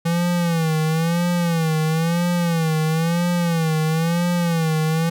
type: tone with vibrato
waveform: square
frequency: 165.8 Hz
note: E3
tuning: 10 cents sharp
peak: -18 dBFS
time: 0.05-5.1 s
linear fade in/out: 10 ms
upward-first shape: sine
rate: 1 Hz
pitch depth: 98 cents each way
effects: none